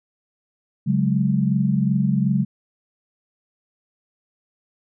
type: chord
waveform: sine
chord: C# suspended fourth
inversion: none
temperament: equal with one note detuned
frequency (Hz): 139.64 / 185 / 207.7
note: C#3 / F#3 / G#3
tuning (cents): +13 / 0 / 0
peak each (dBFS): -21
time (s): 0.86-2.45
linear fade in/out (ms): 20
effects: none